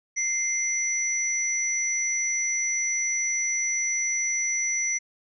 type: tone pair together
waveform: sine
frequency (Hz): 2093 / 5914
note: C7 / F#8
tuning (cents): 0 / -2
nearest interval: octave + tritone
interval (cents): 1798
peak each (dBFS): -28 / -25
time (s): 0.16-4.99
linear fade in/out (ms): 20
effects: none